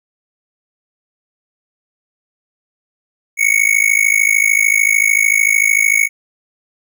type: tone with amplitude modulation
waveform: square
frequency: 2217 Hz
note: C#7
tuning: in tune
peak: -7 dBFS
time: 3.37-6.09 s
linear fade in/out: 50 ms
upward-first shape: sine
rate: 53.4 Hz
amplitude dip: 95%
effects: none